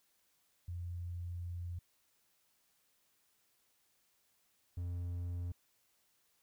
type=tone pair in turn; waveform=sine / triangle; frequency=87.31 / 87.73 Hz; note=F2 / F2; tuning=0 / +8 cents; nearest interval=unison; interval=8 cents; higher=second; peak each=-39 / -35 dBFS; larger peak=second; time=0.68-1.79 / 4.77-5.52 s; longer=first; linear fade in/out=5 ms; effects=white hiss -75 dBFS RMS until 6.42 s